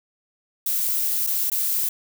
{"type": "noise with dropouts", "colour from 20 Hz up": "violet", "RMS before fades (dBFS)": -23, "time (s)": [0.66, 1.89], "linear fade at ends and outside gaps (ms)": 5, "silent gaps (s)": [[1.267, 1.271], [1.5, 1.517]], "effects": []}